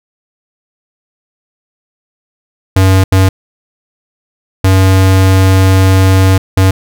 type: tone bursts at uneven times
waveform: square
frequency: 95 Hz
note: F#2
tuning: 46 cents sharp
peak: -5 dBFS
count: 4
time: 2.76-3.04 / 3.12-3.29 / 4.64-6.38 / 6.57-6.71 s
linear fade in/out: 5 ms
effects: none